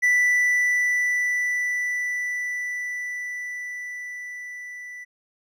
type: tone with level ramp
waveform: triangle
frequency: 1975.5 Hz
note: B6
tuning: in tune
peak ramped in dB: -14 to -34 dBFS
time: 0.02-5.05 s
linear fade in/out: 20 ms
effects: none